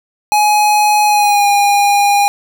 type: tone with pitch glide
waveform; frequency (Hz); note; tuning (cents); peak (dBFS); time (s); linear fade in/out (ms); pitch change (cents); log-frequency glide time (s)
square; 840 to 811.9; G#5 to G#5; +19 to -39; -9; 0.32-2.28; 0; -58; 1.05-1.47
effects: none